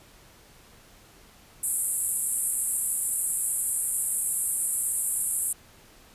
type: band-pass noise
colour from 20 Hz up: pink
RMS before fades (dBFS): -28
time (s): 1.63-5.53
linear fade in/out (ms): 5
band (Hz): 7900 to 12000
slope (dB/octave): 96
effects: pink hiss -54 dBFS RMS until 6.14 s + resampled to 32000 Hz